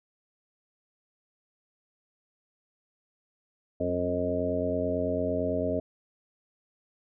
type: harmonic tone with a mistuned harmonic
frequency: 89 Hz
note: F2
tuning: 33 cents sharp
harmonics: 1 / 2 / 3 / 4 / 5 / 6 / 7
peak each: -36 / -38 / -32 / -40 / -33 / -35 / -30 dBFS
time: 3.8-5.8 s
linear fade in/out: 5 ms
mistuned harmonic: 2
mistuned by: +48 cents
effects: none